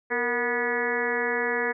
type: harmonic tone with a mistuned harmonic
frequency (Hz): 243.8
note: B3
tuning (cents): -22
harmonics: 1 / 2 / 3 / 4 / 5 / 6 / 7 / 8 / 9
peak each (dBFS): -36 / -28 / -36 / -34 / -38 / -37 / -29 / -31 / -37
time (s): 0.1-1.73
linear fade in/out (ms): 20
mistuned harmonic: 2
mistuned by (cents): -67
effects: none